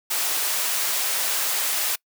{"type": "high-pass noise", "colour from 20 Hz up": "white", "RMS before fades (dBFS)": -24, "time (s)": [0.1, 1.96], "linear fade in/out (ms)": 10, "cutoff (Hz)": 530, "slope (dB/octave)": 12, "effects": ["noise-tail reverb RT60 0.1 s tail -25 dB re dry"]}